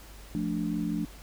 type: chord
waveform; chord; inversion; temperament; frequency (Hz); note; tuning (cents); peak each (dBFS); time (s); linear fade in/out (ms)
sine; D minor; first; equal; 174.61 / 220 / 293.7; F3 / A3 / D4; 0 / 0 / 0; -32; 0.35-1.05; 0
effects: added 50 Hz sine -47 dBFS peak until 1.22 s + pink hiss -51 dBFS RMS until 1.22 s